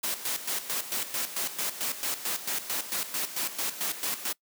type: noise with tremolo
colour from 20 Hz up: white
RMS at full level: -30 dBFS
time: 0.03-4.33 s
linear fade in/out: 10 ms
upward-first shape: square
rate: 4.5 Hz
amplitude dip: 70%
effects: noise-tail reverb RT60 0.1 s tail -23 dB re dry + high-pass 200 Hz 12 dB/octave